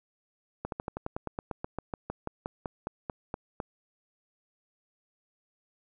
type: slowing click train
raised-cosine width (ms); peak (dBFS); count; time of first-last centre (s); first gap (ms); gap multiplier
1; -19; 21; 0.65-3.602; 72; 1.07
effects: none